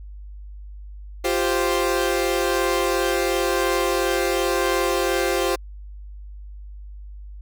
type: chord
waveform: sawtooth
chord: F suspended second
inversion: none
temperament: equal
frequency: 349.2 / 392 / 523.3 Hz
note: F4 / G4 / C5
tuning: 0 / 0 / 0 cents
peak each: -20 dBFS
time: 1.24-5.56 s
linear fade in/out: 10 ms
effects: added 50 Hz sine -35 dBFS peak until 7.41 s